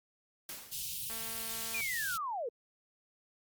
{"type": "noise with exponential decay", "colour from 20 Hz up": "white", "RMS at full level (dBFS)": -41, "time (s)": [0.49, 1.09], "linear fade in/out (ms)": 2, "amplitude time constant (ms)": 130}
{"type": "band-stop noise", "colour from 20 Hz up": "white", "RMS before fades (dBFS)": -39, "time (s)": [0.71, 2.18], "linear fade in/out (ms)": 20, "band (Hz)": [180, 2700], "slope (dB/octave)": 48}
{"type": "click train", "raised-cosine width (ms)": 0.3, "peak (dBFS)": -31, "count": 161, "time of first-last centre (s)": [1.1, 1.808], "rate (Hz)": 226}
{"type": "linear sweep", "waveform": "sine", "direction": "down", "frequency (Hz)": [2480, 433.2], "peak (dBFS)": -34, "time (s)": [1.74, 2.49], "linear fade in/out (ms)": 5}
{"effects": ["Opus 48 kbps"]}